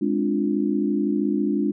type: chord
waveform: sine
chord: D half-diminished seventh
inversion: second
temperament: equal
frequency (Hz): 207.7 / 261.6 / 293.7 / 349.2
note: Ab3 / C4 / D4 / F4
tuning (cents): 0 / 0 / 0 / 0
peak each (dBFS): -24 / -29 / -23 / -27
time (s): 0.01-1.72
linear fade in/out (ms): 10
effects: none